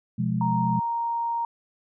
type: chord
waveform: sine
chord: F diminished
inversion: second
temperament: just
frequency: 125.72 / 174.61 / 209.5 Hz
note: Cb3 / F3 / Ab3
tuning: +31 / 0 / +15 cents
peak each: -27 dBFS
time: 0.18-0.8 s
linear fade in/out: 10 ms
type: tone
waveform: sine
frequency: 932.3 Hz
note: A#5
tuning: in tune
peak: -24 dBFS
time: 0.41-1.45 s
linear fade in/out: 2 ms
effects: none